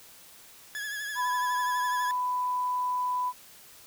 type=tone with vibrato; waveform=40% pulse; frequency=1689 Hz; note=G#6; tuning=29 cents sharp; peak=-32 dBFS; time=0.75-2.11 s; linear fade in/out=0 ms; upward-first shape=triangle; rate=12 Hz; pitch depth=56 cents each way
type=tone; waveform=sine; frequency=996 Hz; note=B5; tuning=14 cents sharp; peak=-26 dBFS; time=1.15-3.33 s; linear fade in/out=50 ms
effects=white hiss -52 dBFS RMS until 3.86 s